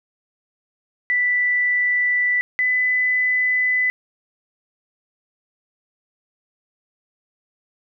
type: tone pair in turn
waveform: sine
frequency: 1975.5 / 2003 Hz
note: B6 / B6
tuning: 0 / +24 cents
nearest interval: unison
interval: 24 cents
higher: second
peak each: -16 dBFS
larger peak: neither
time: 1.1-2.41 / 2.59-3.9 s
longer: neither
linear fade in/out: 0 ms
effects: none